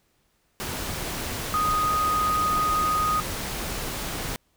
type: tone in noise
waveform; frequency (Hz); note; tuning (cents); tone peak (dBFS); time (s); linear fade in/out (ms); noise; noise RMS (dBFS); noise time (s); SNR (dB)
sine; 1244.5; D#6; 0; -21; 1.54-3.2; 0; pink; -31; 0.6-4.36; +7
effects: pink hiss -68 dBFS RMS until 4.56 s

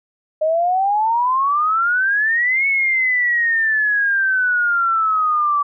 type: exponential two-way sweep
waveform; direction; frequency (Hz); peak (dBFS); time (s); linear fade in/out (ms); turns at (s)
sine; up then down; 613 to 2217 to 1149; -14; 0.41-5.63; 10; 2.67
effects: none

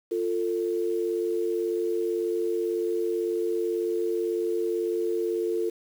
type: tone pair together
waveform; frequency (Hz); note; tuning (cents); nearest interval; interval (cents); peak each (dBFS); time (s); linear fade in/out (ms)
sine; 349.2 / 447.3; F4 / A4; 0 / +28; major third; 428; -27; 0.11-5.7; 10
effects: 8-bit

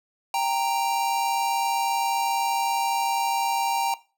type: tone pair together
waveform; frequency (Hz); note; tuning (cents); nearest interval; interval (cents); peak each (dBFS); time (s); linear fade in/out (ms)
square; 788 / 928.1; G5 / A#5; +9 / -8; minor third; 283; -26; 0.34-3.94; 2
effects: noise-tail reverb RT60 0.3 s tail -17 dB re dry

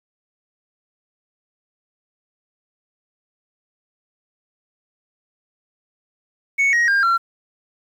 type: tone with pitch steps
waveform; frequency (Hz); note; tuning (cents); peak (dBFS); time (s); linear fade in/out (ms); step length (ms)
sine; 2217 / 1885.9 / 1604.3 / 1364.7; C#7 / A#6 / G6 / F6; 0 / +20 / +40 / -40; -11; 6.58-7.18; 20; 150
effects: tanh soft clip ceiling -13 dBFS + 8-bit

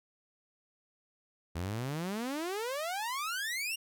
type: exponential sweep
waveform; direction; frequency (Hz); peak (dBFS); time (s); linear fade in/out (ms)
sawtooth; up; 80 to 2854; -30; 1.55-3.76; 10
effects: none

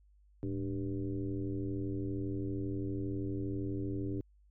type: tone with frequency modulation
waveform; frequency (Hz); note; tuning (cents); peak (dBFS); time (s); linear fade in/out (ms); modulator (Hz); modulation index
sine; 203.9; G#3; -32; -33; 0.43-4.21; 0; 92.5; 2
effects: added 50 Hz sine -61 dBFS peak until 4.5 s

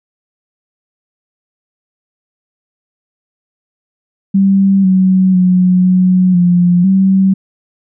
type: tone with pitch steps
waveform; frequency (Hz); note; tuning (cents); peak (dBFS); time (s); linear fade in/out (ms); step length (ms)
sine; 195 / 187.4 / 182.4 / 183.8 / 176.4 / 191.7; G3 / F#3 / F#3 / F#3 / F3 / G3; -9 / +22 / -24 / -11 / +18 / -38; -6; 4.34-7.34; 10; 500
effects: none

